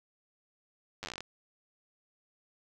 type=slowing click train; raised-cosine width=0.2 ms; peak=-22 dBFS; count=12; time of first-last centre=1.03-1.206 s; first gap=9 ms; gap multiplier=1.11; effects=none